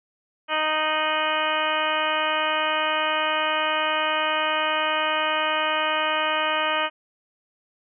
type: harmonic tone with a mistuned harmonic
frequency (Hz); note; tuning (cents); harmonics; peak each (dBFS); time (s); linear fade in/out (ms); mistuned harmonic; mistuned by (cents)
310; D#4; -6; 1 / 2 / 3 / 4 / 5 / 6 / 7 / 8 / 9 / 10; -38 / -28 / -28 / -27 / -30 / -32 / -34 / -30 / -31 / -34; 0.48-6.9; 50; 9; +70
effects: none